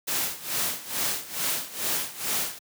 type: noise with tremolo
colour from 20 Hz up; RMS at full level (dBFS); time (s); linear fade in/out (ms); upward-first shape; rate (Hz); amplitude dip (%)
white; -26; 0.07-2.59; 10; sine; 2.3; 85
effects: high-pass 100 Hz 12 dB/octave